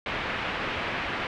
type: low-pass noise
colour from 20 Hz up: white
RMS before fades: -31 dBFS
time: 0.06-1.27 s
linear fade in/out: 2 ms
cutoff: 2700 Hz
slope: 24 dB/octave
effects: none